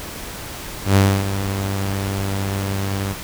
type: tone with ADSR envelope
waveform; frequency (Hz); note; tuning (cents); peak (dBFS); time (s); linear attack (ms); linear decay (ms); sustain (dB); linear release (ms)
sawtooth; 98; G2; 0; -6; 0.84-3.15; 120; 280; -11; 40
effects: pink hiss -32 dBFS RMS until 3.23 s